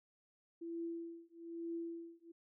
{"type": "tone with tremolo", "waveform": "sine", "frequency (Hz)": 335.3, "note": "E4", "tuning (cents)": 30, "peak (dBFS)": -38, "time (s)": [0.61, 2.32], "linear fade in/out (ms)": 10, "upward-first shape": "triangle", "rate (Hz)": 1.1, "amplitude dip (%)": 100, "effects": []}